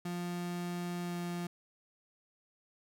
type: tone with pitch glide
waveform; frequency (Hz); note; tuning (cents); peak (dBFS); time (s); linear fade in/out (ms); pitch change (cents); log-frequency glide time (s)
35% pulse; 175.5 to 174.39; F3 to F3; +9 to -2; -34; 0.05-1.47; 5; -11; 1.03-1.16
effects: none